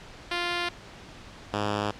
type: tone pair in turn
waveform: 5% pulse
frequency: 349.1 / 103.79 Hz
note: F4 / G#2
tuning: -1 / -1 cents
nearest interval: octave + major sixth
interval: 2100 cents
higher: first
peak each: -15 dBFS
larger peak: neither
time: 0.31-0.69 / 1.53-1.91 s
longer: neither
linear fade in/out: 5 ms
effects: pink hiss -46 dBFS RMS until 1.99 s + low-pass 5000 Hz 12 dB/octave